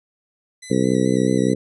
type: tone with vibrato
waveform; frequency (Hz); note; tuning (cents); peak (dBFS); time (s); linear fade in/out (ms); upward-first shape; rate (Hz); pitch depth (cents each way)
10% pulse; 1975.5; B6; 0; -26; 0.62-1.54; 10; square; 4.6; 30
type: harmonic tone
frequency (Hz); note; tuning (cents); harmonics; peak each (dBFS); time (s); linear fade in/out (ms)
63.7; C2; -46; 2 / 3 / 4 / 5 / 6 / 7 / 8; -25 / -21 / -21 / -23 / -25 / -23 / -27; 0.7-1.55; 10
type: clicks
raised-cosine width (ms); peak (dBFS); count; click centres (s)
2; -28; 4; 0.855 / 0.91 / 0.941 / 1.341
effects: resampled to 24000 Hz